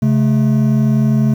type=tone pair together; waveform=triangle; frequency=136 / 215.9 Hz; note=C#3 / A3; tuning=-33 / -33 cents; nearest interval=minor sixth; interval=800 cents; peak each=-11 dBFS; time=0.02-1.34 s; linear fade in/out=5 ms; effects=7-bit